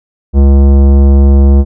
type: tone with tanh clipping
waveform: sine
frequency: 69.1 Hz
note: C#2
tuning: 5 cents flat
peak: -4 dBFS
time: 0.33-1.65 s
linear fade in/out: 50 ms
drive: 16 dB
effects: none